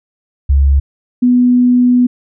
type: tone pair in turn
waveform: sine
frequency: 69.3 / 247 Hz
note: C#2 / B3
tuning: 0 / 0 cents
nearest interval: octave + minor seventh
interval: 2200 cents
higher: second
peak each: -6 dBFS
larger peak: neither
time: 0.49-0.8 / 1.22-2.07 s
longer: second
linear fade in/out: 10 ms
effects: none